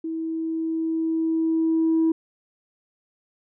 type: tone with level ramp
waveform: sine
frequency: 324 Hz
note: E4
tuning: 30 cents flat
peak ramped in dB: -26 to -15 dBFS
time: 0.04-2.12 s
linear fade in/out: 5 ms
effects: tanh soft clip ceiling -14 dBFS